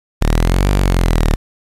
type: exponential two-way sweep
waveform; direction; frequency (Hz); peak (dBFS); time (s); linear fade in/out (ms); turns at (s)
sawtooth; up then down; 36.71 to 49.74 to 36.71; -7; 0.21-1.36; 10; 0.71
effects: resampled to 32000 Hz + 7-bit